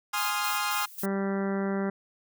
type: chord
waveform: sawtooth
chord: F minor seventh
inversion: first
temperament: equal with one note detuned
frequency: 830.6 / 1046.5 / 1240.9 / 1396.9 Hz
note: Ab5 / C6 / Eb6 / F6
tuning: 0 / 0 / -5 / 0 cents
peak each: -29 dBFS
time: 0.13-0.86 s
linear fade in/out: 10 ms
type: noise with tremolo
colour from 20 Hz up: violet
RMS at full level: -36 dBFS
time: 0.17-1.06 s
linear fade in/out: 10 ms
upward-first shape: square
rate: 3.7 Hz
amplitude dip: 75%
type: harmonic tone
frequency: 196 Hz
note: G3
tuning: in tune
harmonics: 1 / 2 / 3 / 4 / 5 / 6 / 7 / 8 / 9 / 10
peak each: -28 / -32 / -37 / -41 / -44 / -45 / -42 / -44 / -47 / -46 dBFS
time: 1.03-1.9 s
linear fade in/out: 5 ms
effects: none